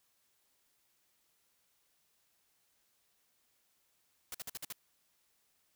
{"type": "noise bursts", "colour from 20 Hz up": "white", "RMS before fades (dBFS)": -42, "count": 6, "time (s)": [4.32, 4.725], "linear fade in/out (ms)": 2, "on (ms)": 25, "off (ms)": 51, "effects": ["white hiss -75 dBFS RMS until 5.75 s"]}